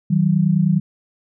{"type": "tone pair together", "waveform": "sine", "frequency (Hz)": [158.6, 188.42], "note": ["D#3", "F#3"], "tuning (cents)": [33, 32], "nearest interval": "minor third", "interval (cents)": 299, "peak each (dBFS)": -16, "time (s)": [0.1, 0.8], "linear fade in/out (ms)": 10, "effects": []}